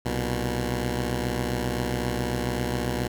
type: tone pair together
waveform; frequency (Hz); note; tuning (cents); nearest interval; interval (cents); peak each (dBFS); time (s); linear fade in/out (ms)
10% pulse; 64 / 120.57; C2 / B2; -38 / -41; major seventh; 1097; -20; 0.05-3.08; 10
effects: none